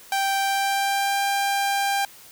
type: tone with pitch glide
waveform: sawtooth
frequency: 784 to 795.4 Hz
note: G5 to G5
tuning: 0 to +25 cents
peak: -17 dBFS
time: 0.12-2.05 s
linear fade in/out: 2 ms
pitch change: +25 cents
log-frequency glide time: 0.37-1.23 s
effects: white hiss -47 dBFS RMS until 2.31 s